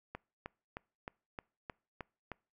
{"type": "click train", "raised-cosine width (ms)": 0.5, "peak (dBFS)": -26, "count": 8, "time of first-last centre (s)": [0.15, 2.317], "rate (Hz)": 3.23, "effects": ["noise-tail reverb RT60 0.4 s tail -26 dB re dry"]}